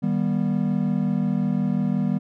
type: chord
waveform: triangle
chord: Eb augmented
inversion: none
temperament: equal with one note detuned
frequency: 155.56 / 196 / 241.7 Hz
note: Eb3 / G3 / B3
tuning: 0 / 0 / -37 cents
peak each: -24 / -21 / -23 dBFS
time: 0.02-2.19 s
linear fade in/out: 20 ms
effects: none